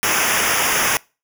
pink noise with comb filter, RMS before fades -18 dBFS, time 0.03-0.97 s, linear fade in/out 0 ms, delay 0.24 ms, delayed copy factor -0.95, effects noise-tail reverb RT60 0.3 s tail -24 dB re dry

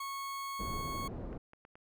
40% pulse tone, 1100 Hz, C#6, 14 cents flat, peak -37 dBFS, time 0-1.08 s, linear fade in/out 5 ms
pink low-pass noise, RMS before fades -41 dBFS, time 0.59-1.38 s, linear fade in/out 10 ms, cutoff 530 Hz, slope 12 dB/octave
clicks, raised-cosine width 0.5 ms, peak -39 dBFS, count 4, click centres 1.329 / 1.534 / 1.651 / 1.755 s
effects none

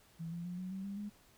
sine tone with pitch steps, 164.81 / 171.12 / 177.66 / 184.46 / 191.52 / 198.84 / 206.5 Hz, E3 / F3 / F3 / F#3 / G3 / G3 / G#3, 0 / -35 / +30 / -5 / -40 / +25 / -10 cents, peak -39 dBFS, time 0.19-1.1 s, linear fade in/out 20 ms, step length 130 ms, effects pink hiss -65 dBFS RMS until 1.37 s

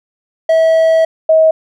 triangle / sine tone pair in turn, 648 / 637.6 Hz, E5 / D#5, -30 / +42 cents, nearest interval unison, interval 28 cents, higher first, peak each -5 dBFS, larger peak neither, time 0.49-1.05 / 1.29-1.51 s, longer first, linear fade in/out 5 ms, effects none

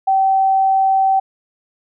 sine tone, 771 Hz, G5, 29 cents flat, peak -11 dBFS, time 0.07-1.2 s, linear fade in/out 10 ms, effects none

